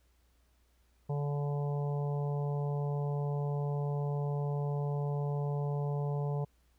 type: harmonic tone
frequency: 144.3 Hz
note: D3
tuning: 30 cents flat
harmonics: 1 / 3 / 4 / 5 / 6 / 7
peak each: -31 / -40 / -45 / -46 / -47 / -52 dBFS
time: 1.09-6.45 s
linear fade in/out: 10 ms
effects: added 60 Hz sine -67 dBFS peak until 6.78 s + pink hiss -74 dBFS RMS until 6.78 s